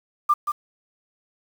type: tone with echo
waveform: sine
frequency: 1190 Hz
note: D6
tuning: 22 cents sharp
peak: -14 dBFS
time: 0.29-0.34 s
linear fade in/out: 10 ms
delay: 180 ms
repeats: 1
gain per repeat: -7 dB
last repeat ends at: 0.52 s
effects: 7-bit